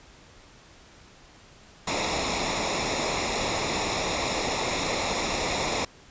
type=noise with comb filter; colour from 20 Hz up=pink; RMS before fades=-27 dBFS; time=1.87-5.85 s; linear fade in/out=5 ms; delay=0.65 ms; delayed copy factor=-0.7; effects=pink hiss -52 dBFS RMS until 6.1 s + resampled to 16000 Hz